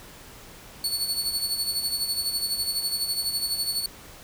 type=tone with tremolo; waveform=sawtooth; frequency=4435 Hz; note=C#8; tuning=in tune; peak=-20 dBFS; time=0.84-3.86 s; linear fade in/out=2 ms; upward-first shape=sine; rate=12 Hz; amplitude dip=60%; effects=pink hiss -46 dBFS RMS until 4.23 s